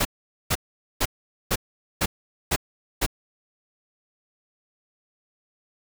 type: noise bursts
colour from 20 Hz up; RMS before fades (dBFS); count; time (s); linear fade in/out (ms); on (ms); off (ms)
pink; -22; 7; 0-3.064; 10; 52; 450
effects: none